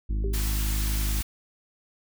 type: harmonic tone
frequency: 52 Hz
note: G#1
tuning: 3 cents sharp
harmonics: 1 / 2 / 3 / 4 / 5 / 6 / 7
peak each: -24 / -37 / -45 / -40 / -49 / -44 / -52 dBFS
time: 0.09-1.22 s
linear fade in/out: 10 ms
type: tone with exponential decay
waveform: sine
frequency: 392 Hz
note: G4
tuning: in tune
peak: -29 dBFS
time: 0.24-0.53 s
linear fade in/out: 2 ms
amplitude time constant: 63 ms
type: high-pass noise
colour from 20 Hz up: white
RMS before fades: -34 dBFS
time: 0.33-1.23 s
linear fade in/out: 10 ms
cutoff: 770 Hz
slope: 12 dB/octave
effects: none